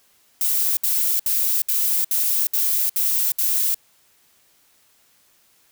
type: noise bursts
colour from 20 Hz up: violet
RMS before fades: -20 dBFS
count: 8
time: 0.41-3.745 s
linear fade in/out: 2 ms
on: 360 ms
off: 65 ms
effects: white hiss -59 dBFS RMS until 5.71 s